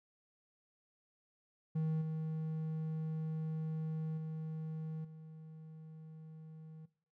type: tone with level steps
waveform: triangle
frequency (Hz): 158.2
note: D#3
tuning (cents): +29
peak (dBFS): -30 / -34 / -37 / -47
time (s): 1.75-6.86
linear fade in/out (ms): 10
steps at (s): 2.01 / 4.17 / 5.04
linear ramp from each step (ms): 10
effects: noise-tail reverb RT60 0.5 s tail -19 dB re dry